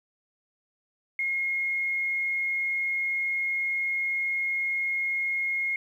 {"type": "tone", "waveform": "sine", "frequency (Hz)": 2151, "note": "C7", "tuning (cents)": 47, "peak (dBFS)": -25, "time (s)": [1.19, 5.76], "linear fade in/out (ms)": 2, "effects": ["10-bit"]}